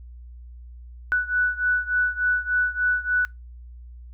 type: beating tone pair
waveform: sine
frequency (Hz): 1482 / 1485.4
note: F#6 / F#6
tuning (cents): +2 / +6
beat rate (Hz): 3.4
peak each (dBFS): -22 / -24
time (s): 1.12-3.25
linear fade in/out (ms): 0
effects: noise-tail reverb RT60 0.2 s tail -24 dB re dry + added 60 Hz sine -39 dBFS peak until 4.13 s